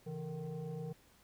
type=tone with frequency modulation; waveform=sine; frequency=164.5 Hz; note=E3; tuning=3 cents flat; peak=-39 dBFS; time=0.06-0.93 s; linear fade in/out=10 ms; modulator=301 Hz; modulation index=1.1; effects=pink hiss -66 dBFS RMS until 1.23 s